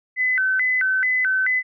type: tone with vibrato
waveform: sine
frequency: 1754 Hz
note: A6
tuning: 6 cents flat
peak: -17 dBFS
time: 0.16-1.63 s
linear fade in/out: 50 ms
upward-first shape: square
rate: 2.3 Hz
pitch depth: 240 cents each way
effects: none